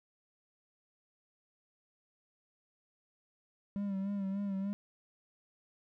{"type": "tone with vibrato", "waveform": "triangle", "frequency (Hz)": 197.3, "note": "G3", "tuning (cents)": 11, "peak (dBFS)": -31, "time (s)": [3.76, 4.73], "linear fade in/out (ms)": 0, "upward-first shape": "sine", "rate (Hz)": 3.4, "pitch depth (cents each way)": 49, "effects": []}